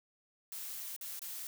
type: noise with dropouts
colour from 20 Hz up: blue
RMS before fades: -43 dBFS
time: 0.52-1.47 s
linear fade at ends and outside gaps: 1 ms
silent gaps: 0.964-1.011 / 1.193-1.218 s
effects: none